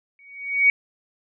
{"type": "tone with exponential growth", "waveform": "sine", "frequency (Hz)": 2246, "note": "C#7", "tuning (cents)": 22, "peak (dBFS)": -10, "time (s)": [0.19, 0.7], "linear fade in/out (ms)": 1, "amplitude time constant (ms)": 110, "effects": []}